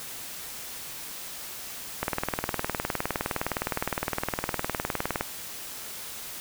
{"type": "click train", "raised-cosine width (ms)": 0.5, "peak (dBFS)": -11, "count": 63, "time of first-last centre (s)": [2.03, 5.209], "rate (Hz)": 19.5, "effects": ["white hiss -39 dBFS RMS until 6.4 s"]}